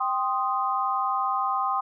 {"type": "chord", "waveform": "sine", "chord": "C minor", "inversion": "second", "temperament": "equal", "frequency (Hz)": [784, 1046.5, 1244.5], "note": ["G5", "C6", "Eb6"], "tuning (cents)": [0, 0, 0], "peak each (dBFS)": [-28, -27, -27], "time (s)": [0, 1.81], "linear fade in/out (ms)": 10, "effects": []}